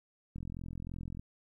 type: click train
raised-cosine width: 5 ms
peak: -30 dBFS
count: 37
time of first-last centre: 0.36-1.195 s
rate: 43.1 Hz
effects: 12-bit